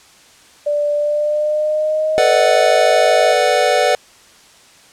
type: tone with pitch glide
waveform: sine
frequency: 587.3 to 640.5 Hz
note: D5 to E5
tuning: 0 to -50 cents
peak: -14 dBFS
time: 0.66-3.33 s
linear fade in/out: 10 ms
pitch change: +150 cents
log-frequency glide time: 0.94-2.59 s
type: chord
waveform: square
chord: B minor seventh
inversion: third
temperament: equal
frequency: 440 / 493.9 / 587.3 / 740 Hz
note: A4 / B4 / D5 / F#5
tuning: 0 / 0 / 0 / 0 cents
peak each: -22 / -18 / -17 / -17 dBFS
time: 2.18-3.95 s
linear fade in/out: 0 ms
effects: white hiss -46 dBFS RMS until 4.92 s + low-pass 8000 Hz 12 dB/octave